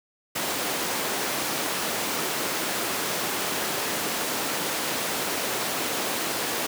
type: high-pass noise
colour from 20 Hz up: pink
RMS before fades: -28 dBFS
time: 0.35-6.67 s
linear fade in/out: 10 ms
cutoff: 280 Hz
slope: 12 dB/octave
effects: none